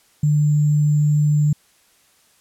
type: tone with sample-and-hold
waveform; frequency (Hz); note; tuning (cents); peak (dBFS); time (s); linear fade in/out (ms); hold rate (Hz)
sine; 148.9; D3; +24; -13; 0.23-1.53; 5; 7350
effects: white hiss -57 dBFS RMS until 2.4 s + low-pass 12000 Hz 12 dB/octave